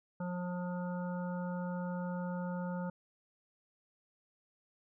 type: harmonic tone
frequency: 178.6 Hz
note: F3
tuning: 39 cents sharp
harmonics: 1 / 3 / 5 / 7 / 8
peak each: -36 / -43 / -46 / -52 / -51 dBFS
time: 0.2-2.9 s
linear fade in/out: 5 ms
effects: none